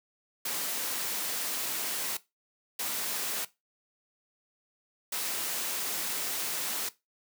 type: noise bursts at uneven times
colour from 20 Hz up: white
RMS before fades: -33 dBFS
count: 3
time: 0.45-2.17 / 2.79-3.45 / 5.12-6.89 s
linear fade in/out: 5 ms
effects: noise-tail reverb RT60 0.2 s tail -17 dB re dry + high-pass 200 Hz 12 dB/octave